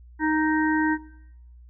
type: harmonic tone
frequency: 311.1 Hz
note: D#4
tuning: in tune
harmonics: 1 / 3 / 5 / 6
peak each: -22 / -27 / -29 / -30 dBFS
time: 0.19-0.98 s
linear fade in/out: 50 ms
effects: noise-tail reverb RT60 0.9 s tail -20 dB re dry + added 60 Hz sine -45 dBFS peak until 1.69 s